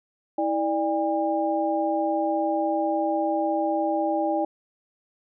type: tone cluster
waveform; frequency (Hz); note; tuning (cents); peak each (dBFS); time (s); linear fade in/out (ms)
sine; 323.4 / 593 / 807; E4 / D5 / G#5; -33 / +17 / -50; -26; 0.38-4.45; 5
effects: none